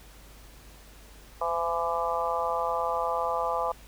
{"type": "harmonic tone with a mistuned harmonic", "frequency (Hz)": 168.2, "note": "E3", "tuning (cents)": 35, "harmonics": [3, 4, 5, 6, 7], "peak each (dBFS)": [-32, -32, -32, -32, -32], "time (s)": [1.41, 3.72], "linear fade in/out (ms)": 5, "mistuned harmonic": 3, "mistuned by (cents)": 19, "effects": ["added 50 Hz sine -50 dBFS peak until 3.87 s", "pink hiss -53 dBFS RMS until 3.87 s"]}